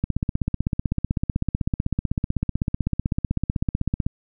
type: click train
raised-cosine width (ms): 5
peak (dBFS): -9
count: 65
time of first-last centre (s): 0.04-4.065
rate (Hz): 15.9
effects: none